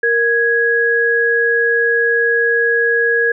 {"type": "tone pair together", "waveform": "sine", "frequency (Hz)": [466.2, 1661.3], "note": ["A#4", "G#6"], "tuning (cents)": [0, 0], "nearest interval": "octave + minor seventh", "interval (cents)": 2200, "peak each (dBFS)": [-16, -13], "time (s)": [0.03, 3.32], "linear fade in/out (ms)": 5, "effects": []}